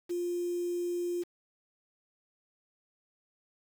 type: tone with quantisation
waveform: sine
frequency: 350 Hz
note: F4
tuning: 4 cents sharp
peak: -30 dBFS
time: 0.09-1.24 s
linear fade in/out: 20 ms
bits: 8
effects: none